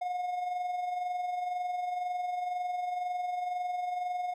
triangle tone with amplitude modulation, 720 Hz, F#5, 47 cents flat, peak -27 dBFS, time 0.01-4.34 s, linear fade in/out 10 ms, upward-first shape sine, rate 22 Hz, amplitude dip 45%, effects none

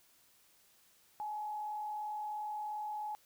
sine tone with frequency modulation, 845 Hz, G#5, 30 cents sharp, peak -37 dBFS, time 1.2-3.15 s, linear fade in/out 0 ms, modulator 42.9 Hz, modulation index 0.37, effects white hiss -67 dBFS RMS until 3.25 s

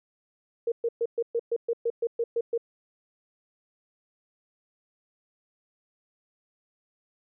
sine tone bursts, 466.2 Hz, A#4, in tune, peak -23 dBFS, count 12, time 0.67-2.578 s, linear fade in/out 5 ms, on 49 ms, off 120 ms, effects none

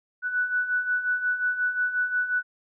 sine beating tone pair, 1480 / 1485.6 Hz, F#6 / F#6, 0 / +7 cents, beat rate 5.6 Hz, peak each -30 / -24 dBFS, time 0.22-2.43 s, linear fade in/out 50 ms, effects none

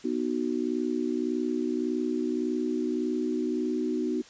sine chord, B major, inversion none, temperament just, 246.9 / 308.7 / 370.4 Hz, B3 / D#4 / F#4, 0 / -14 / +2 cents, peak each -30 / -30 / -31 dBFS, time 0.04-4.22 s, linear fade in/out 10 ms, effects white hiss -52 dBFS RMS until 4.29 s + resampled to 16000 Hz

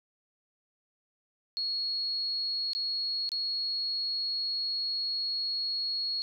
sine tone with dropouts, 4324 Hz, C#8, 44 cents flat, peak -29 dBFS, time 1.57-6.22 s, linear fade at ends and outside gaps 0 ms, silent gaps 2.733-2.75 / 3.291-3.318 s, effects none

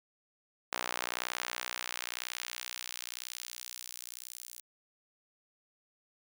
sawtooth tone with high-pass filter sweep, 61 Hz, B1, 21 cents flat, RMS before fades -41 dBFS, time 0.72-4.61 s, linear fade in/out 5 ms, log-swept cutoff 870 to 8200 Hz, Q 0.71, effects none

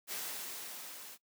white noise with level ramp, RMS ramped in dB -39 to -50 dBFS, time 0.07-1.18 s, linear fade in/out 50 ms, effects noise-tail reverb RT60 0.1 s tail -19 dB re dry + high-pass 200 Hz 12 dB/octave

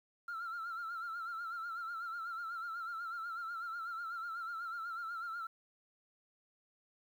sine tone with vibrato, 1364 Hz, F6, 41 cents flat, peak -37 dBFS, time 0.28-5.47 s, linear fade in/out 5 ms, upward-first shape sine, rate 8.1 Hz, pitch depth 72 cents each way, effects tanh soft clip ceiling -37 dBFS + 11-bit

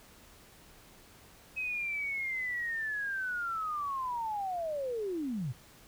sine linear sweep, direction down, 2556 to 109.2 Hz, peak -32 dBFS, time 1.56-5.53 s, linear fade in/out 20 ms, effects pink hiss -57 dBFS RMS until 5.87 s

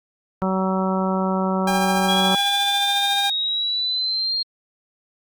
harmonic tone, 189 Hz, F#3, 37 cents sharp, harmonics 1 / 2 / 3 / 4 / 5 / 6 / 7, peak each -21 / -28 / -27 / -30 / -28 / -33 / -30 dBFS, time 0.42-2.35 s, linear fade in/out 0 ms
sawtooth tone with tremolo, 802 Hz, G5, 39 cents sharp, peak -16 dBFS, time 1.67-3.3 s, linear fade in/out 5 ms, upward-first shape sine, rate 14 Hz, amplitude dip 30%
sine exponential sweep, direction up, 3300 to 4239 Hz, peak -20 dBFS, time 2.08-4.43 s, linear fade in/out 10 ms
effects Opus 48 kbps

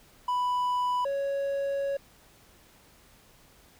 triangle tone pair in turn, 990 / 555.6 Hz, B5 / C#5, +4 / +4 cents, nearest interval minor seventh, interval 1000 cents, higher first, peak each -23 / -25 dBFS, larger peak first, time 0.28-1.05 / 1.05-1.97 s, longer second, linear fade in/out 5 ms, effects pink hiss -58 dBFS RMS until 3.79 s

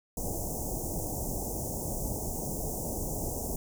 pink band-stop noise, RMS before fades -34 dBFS, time 0.17-3.56 s, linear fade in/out 2 ms, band 820 to 6100 Hz, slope 48 dB/octave, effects none

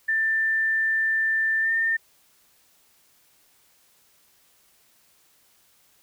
sine tone with pitch glide, 1780 to 1810.1 Hz, A6 to A6, +20 to +49 cents, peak -20 dBFS, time 0.08-1.97 s, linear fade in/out 10 ms, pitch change +29 cents, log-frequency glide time 1.61-1.7 s, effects white hiss -61 dBFS RMS until 6.02 s

